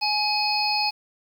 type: harmonic tone with a mistuned harmonic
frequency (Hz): 840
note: G#5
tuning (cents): +19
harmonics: 1 / 3 / 5 / 6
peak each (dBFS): -25 / -28 / -26 / -27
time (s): 0.01-0.91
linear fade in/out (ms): 20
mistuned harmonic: 5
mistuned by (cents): +67
effects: 8-bit